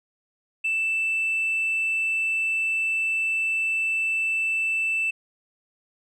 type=tone with tanh clipping; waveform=triangle; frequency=2650 Hz; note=E7; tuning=9 cents sharp; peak=-22 dBFS; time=0.64-5.11 s; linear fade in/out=10 ms; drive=5 dB; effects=none